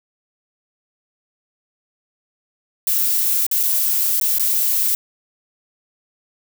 violet noise with dropouts, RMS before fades -18 dBFS, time 2.87-4.95 s, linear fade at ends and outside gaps 1 ms, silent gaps 3.466-3.513 / 3.63-3.634 / 4.199-4.212 / 4.384-4.396 s, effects none

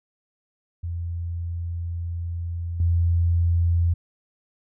sine tone with level steps, 85.3 Hz, F2, 40 cents flat, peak -26 / -17 dBFS, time 0.83-3.94 s, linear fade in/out 10 ms, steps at 2.8 s, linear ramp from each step 2 ms, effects none

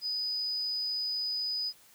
sine tone, 4978 Hz, D#8, in tune, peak -30 dBFS, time 0.01-1.73 s, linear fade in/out 50 ms, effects white hiss -59 dBFS RMS until 1.94 s

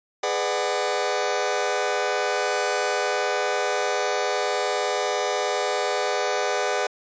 sawtooth chord, G# half-diminished seventh, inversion none, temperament just, 415.3 / 498.4 / 598 / 747.5 Hz, G#4 / B4 / D5 / F#5, 0 / +16 / +31 / +17 cents, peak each -24 dBFS, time 0.23-6.87 s, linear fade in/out 5 ms, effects resampled to 16000 Hz

